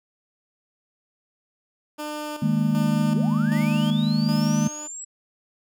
15% pulse tone with tremolo, 300.2 Hz, D4, 38 cents sharp, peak -23 dBFS, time 1.98-4.88 s, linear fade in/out 20 ms, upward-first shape square, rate 1.3 Hz, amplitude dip 60%
sine chord, D# suspended fourth, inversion none, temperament equal, 155.56 / 207.7 / 233.1 Hz, D#3 / G#3 / A#3, 0 / 0 / 0 cents, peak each -23 dBFS, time 2.42-4.68 s, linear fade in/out 5 ms
sine linear sweep, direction up, 246.9 to 7840 Hz, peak -33 dBFS, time 3.13-5.05 s, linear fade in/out 10 ms
effects none

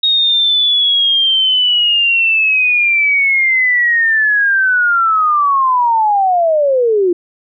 sine linear sweep, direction down, 3756 to 339.7 Hz, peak -9 dBFS, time 0.03-7.13 s, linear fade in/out 5 ms, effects none

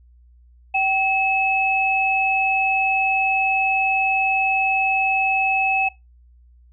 sine tone pair together, 770 / 2590 Hz, G5 / E7, -31 / -31 cents, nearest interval octave + major sixth, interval 2100 cents, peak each -20 / -19 dBFS, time 0.74-5.89 s, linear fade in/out 10 ms, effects noise-tail reverb RT60 0.2 s tail -20 dB re dry + added 60 Hz sine -48 dBFS peak until 6.72 s

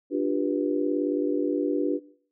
sine chord, G dominant seventh, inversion second, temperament just, 294 / 352.8 / 392 / 490 Hz, D4 / F4 / G4 / B4, +2 / +18 / 0 / -14 cents, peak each -25 / -29 / -30 / -31 dBFS, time 0.1-2 s, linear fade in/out 50 ms, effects noise-tail reverb RT60 0.5 s tail -17 dB re dry

